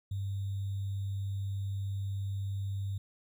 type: tone with sample-and-hold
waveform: sine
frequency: 98.4 Hz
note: G2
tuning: 7 cents sharp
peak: -32 dBFS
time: 0.11-2.98 s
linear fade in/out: 5 ms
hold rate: 3675 Hz
effects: none